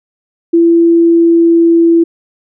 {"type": "tone with pitch glide", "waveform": "sine", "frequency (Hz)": [336.4, 334.5], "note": ["E4", "E4"], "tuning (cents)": [35, 25], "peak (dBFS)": -4, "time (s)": [0.53, 2.04], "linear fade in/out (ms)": 10, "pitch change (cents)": -10, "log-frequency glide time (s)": [0.81, 1.87], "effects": []}